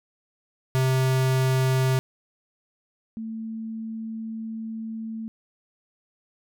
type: tone pair in turn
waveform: square / sine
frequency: 130.81 / 223 Hz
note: C3 / A3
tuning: 0 / +23 cents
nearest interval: major sixth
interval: 923 cents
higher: second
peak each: -20 / -30 dBFS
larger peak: first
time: 0.75-1.99 / 3.17-5.28 s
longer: second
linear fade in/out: 0 ms
effects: none